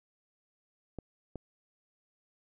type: clicks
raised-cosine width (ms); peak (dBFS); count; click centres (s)
2; -26; 2; 0.987 / 1.357
effects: none